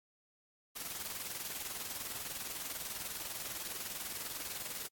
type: noise with tremolo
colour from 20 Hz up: white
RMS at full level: -40 dBFS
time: 0.75-4.88 s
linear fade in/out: 20 ms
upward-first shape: square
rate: 20 Hz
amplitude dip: 45%
effects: AAC 64 kbps